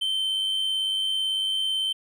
triangle tone with amplitude modulation, 3100 Hz, G7, 20 cents flat, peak -20 dBFS, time 0.01-1.93 s, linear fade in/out 10 ms, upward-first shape sine, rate 98 Hz, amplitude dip 40%, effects none

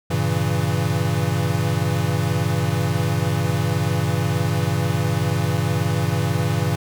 square chord, G diminished seventh, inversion none, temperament equal, 98 / 116.54 / 138.59 / 164.81 Hz, G2 / Bb2 / Db3 / Fb3, 0 / 0 / 0 / 0 cents, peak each -25 dBFS, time 0.1-6.76 s, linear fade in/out 10 ms, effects none

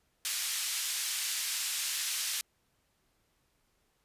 white band-pass noise, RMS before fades -34 dBFS, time 0.25-2.41 s, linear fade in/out 0 ms, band 2100 to 9600 Hz, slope 12 dB/octave, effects pink hiss -74 dBFS RMS until 4.04 s + resampled to 32000 Hz

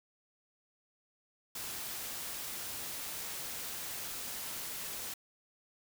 white noise, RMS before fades -41 dBFS, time 1.55-5.14 s, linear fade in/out 5 ms, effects none

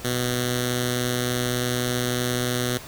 5% pulse tone with notch filter, 123.47 Hz, B2, in tune, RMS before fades -25 dBFS, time 0.04-2.78 s, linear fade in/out 10 ms, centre 930 Hz, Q 0.59, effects pink hiss -40 dBFS RMS until 2.87 s

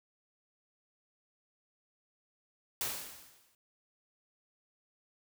white noise with exponential decay, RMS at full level -33 dBFS, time 2.81-3.55 s, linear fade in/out 1 ms, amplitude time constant 160 ms, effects none

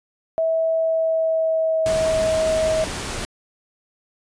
sine tone with pitch glide, 650 to 635.2 Hz, E5 to D#5, -24 to +36 cents, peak -17 dBFS, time 0.38-2.84 s, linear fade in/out 0 ms, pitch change -40 cents, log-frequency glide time 0.76-2.68 s
pink noise, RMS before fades -28 dBFS, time 1.86-3.25 s, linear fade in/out 0 ms
effects resampled to 22050 Hz

